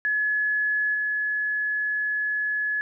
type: tone with level steps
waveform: sine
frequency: 1702 Hz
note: G#6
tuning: 42 cents sharp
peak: -21 / -23 dBFS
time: 0.05-2.81 s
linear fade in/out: 0 ms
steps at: 0.94 s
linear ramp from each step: 10 ms
effects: none